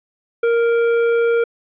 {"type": "tone with hard clipping", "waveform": "sine", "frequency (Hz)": 466.2, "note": "A#4", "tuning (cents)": 0, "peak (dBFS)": -15, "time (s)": [0.43, 1.44], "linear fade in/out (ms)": 5, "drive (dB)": 9, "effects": ["resampled to 8000 Hz"]}